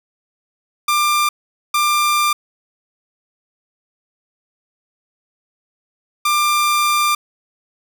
sawtooth tone bursts at uneven times, 1191 Hz, D6, 24 cents sharp, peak -10 dBFS, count 3, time 0.88-1.29 / 1.74-2.33 / 6.25-7.15 s, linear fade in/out 5 ms, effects none

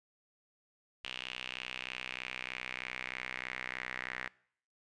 sawtooth tone with band-pass filter sweep, 63.2 Hz, B1, 41 cents sharp, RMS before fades -42 dBFS, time 1.04-4.28 s, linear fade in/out 5 ms, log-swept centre 2900 to 1900 Hz, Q 4.2, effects noise-tail reverb RT60 0.6 s tail -22 dB re dry + resampled to 22050 Hz

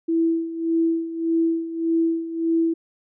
sine tone with tremolo, 329.6 Hz, E4, in tune, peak -16 dBFS, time 0.08-2.74 s, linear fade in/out 10 ms, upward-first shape sine, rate 1.7 Hz, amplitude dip 75%, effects none

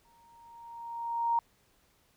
sine tone with exponential growth, 932.3 Hz, A#5, in tune, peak -23 dBFS, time 0.05-1.39 s, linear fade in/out 2 ms, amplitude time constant 290 ms, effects pink hiss -68 dBFS RMS until 2.16 s

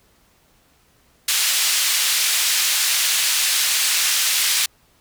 pink band-pass noise, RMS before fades -19 dBFS, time 1.28-4.66 s, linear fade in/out 5 ms, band 2700 to 13000 Hz, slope 12 dB/octave, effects pink hiss -58 dBFS RMS until 5 s

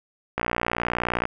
click train, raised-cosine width 0.5 ms, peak -8 dBFS, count 53, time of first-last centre 0.38-1.254 s, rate 59.5 Hz, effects none

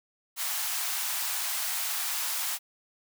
white high-pass noise, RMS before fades -31 dBFS, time 0.36-2.59 s, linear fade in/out 50 ms, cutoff 690 Hz, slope 48 dB/octave, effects none

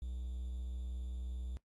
triangle tone with quantisation, 61.74 Hz, B1, in tune, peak -37 dBFS, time 0.02-1.57 s, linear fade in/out 0 ms, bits 11, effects noise-tail reverb RT60 0.1 s tail -18 dB re dry + AAC 32 kbps

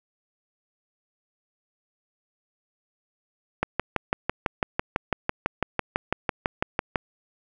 click train, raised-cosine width 0.5 ms, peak -7 dBFS, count 21, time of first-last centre 3.63-6.958 s, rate 6.01 Hz, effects none

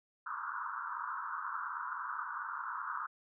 white band-pass noise, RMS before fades -40 dBFS, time 0.26-3.07 s, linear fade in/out 10 ms, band 950 to 1500 Hz, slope 96 dB/octave, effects none

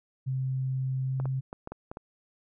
sine tone with pitch glide, 131.3 to 132.29 Hz, C3 to C3, +6 to +19 cents, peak -27 dBFS, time 0.26-1.41 s, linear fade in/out 20 ms, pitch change +13 cents, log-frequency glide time 1.05-1.17 s
clicks, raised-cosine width 1 ms, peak -24 dBFS, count 7, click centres 1.2 / 1.256 / 1.529 / 1.674 / 1.72 / 1.915 / 1.971 s
effects none

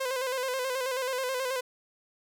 sawtooth tone with vibrato, 516 Hz, C5, 24 cents flat, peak -25 dBFS, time 0-1.61 s, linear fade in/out 10 ms, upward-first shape square, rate 9.3 Hz, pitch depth 52 cents each way, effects none

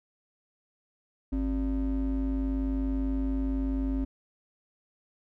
triangle ring-modulated tone, 159.4 Hz, D#3, 42 cents sharp, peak -21 dBFS, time 1.32-4.05 s, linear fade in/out 10 ms, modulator 109 Hz, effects none

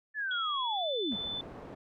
sine linear sweep, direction down, 1760 to 150.2 Hz, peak -31 dBFS, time 0.14-1.18 s, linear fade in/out 50 ms
sine tone with pitch glide, 3322 to 3515 Hz, G#7 to A7, 0 to -2 cents, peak -34 dBFS, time 0.31-1.41 s, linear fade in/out 2 ms, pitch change +98 cents, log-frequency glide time 0.55-0.87 s
white low-pass noise, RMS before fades -46 dBFS, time 1.11-1.75 s, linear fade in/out 10 ms, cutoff 620 Hz, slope 12 dB/octave
effects none

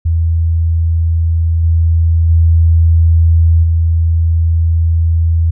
sine tone with level steps, 82.41 Hz, E2, in tune, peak -9 / -7 / -5 / -8 dBFS, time 0.05-5.51 s, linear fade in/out 10 ms, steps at 1.63 / 2.29 / 3.63 s, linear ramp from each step 10 ms, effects none

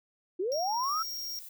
sine linear sweep, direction up, 338.3 to 1356 Hz, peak -28 dBFS, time 0.39-1.03 s, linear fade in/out 10 ms
square tone, 5588 Hz, F8, in tune, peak -36 dBFS, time 0.52-1.39 s, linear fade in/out 0 ms
violet noise, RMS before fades -46 dBFS, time 0.83-1.49 s, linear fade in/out 5 ms
effects none

